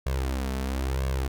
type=tone with flanger; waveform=sawtooth; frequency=66.1 Hz; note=C2; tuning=18 cents sharp; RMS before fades=-28 dBFS; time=0.06-1.28 s; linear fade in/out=5 ms; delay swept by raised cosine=1.8 to 4.6 ms; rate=1 Hz; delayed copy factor=+0.75; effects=none